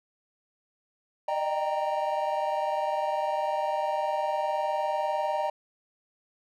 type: chord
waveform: triangle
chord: Eb major seventh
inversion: third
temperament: equal with one note detuned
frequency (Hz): 602.4 / 622.3 / 784 / 932.3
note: D5 / Eb5 / G5 / Bb5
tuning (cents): +44 / 0 / 0 / 0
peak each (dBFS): -29 / -33 / -29 / -29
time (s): 1.28-5.5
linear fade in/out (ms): 5
effects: none